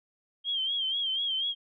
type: tone with vibrato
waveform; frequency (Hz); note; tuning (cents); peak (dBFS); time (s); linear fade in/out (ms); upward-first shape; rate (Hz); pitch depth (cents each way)
sine; 3201; G7; +36; -27; 0.44-1.55; 50; sine; 4.1; 74
effects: none